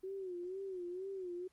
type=tone with vibrato; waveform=sine; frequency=370.3 Hz; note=F#4; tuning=1 cent sharp; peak=-40 dBFS; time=0.03-1.48 s; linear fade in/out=10 ms; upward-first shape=sine; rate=2.1 Hz; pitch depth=100 cents each way; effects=pink hiss -75 dBFS RMS until 1.52 s + Opus 24 kbps